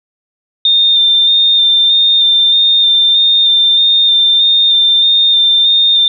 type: tone with vibrato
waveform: sine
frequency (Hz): 3619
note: A7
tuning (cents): +48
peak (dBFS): -6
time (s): 0.65-6.08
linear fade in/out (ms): 2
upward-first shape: square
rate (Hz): 1.6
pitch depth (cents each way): 16
effects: none